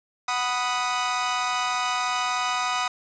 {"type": "chord", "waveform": "sawtooth", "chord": "B major", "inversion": "second", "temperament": "equal", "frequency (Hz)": [740, 987.8, 1244.5], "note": ["F#5", "B5", "D#6"], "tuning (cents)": [0, 0, 0], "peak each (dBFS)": [-25, -25, -23], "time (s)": [0.28, 2.88], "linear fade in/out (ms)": 5, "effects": ["resampled to 16000 Hz", "7-bit"]}